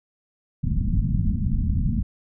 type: low-pass noise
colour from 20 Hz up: pink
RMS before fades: -22 dBFS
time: 0.63-2.03 s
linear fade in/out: 10 ms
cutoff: 230 Hz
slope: 48 dB/octave
effects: none